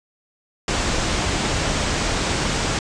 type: low-pass noise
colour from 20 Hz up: pink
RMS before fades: -22 dBFS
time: 0.68-2.79 s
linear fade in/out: 2 ms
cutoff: 8300 Hz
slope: 48 dB/octave
effects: resampled to 22050 Hz